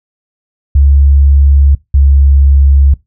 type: tone pair in turn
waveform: sine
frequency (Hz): 69.9 / 69.22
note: C#2 / C#2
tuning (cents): +15 / -2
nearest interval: unison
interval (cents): 17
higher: first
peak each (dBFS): -3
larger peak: neither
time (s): 0.75-1.75 / 1.94-2.94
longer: neither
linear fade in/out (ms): 5
effects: noise-tail reverb RT60 0.2 s tail -21 dB re dry